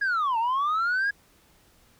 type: linear two-way sweep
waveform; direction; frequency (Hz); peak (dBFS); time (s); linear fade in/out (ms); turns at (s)
sine; down then up; 1670 to 880 to 1670; -20; 0.01-1.11; 10; 0.38
effects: tanh soft clip ceiling -21 dBFS + pink hiss -60 dBFS RMS until 1.99 s